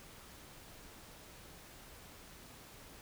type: silence
effects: pink hiss -55 dBFS RMS until 3.01 s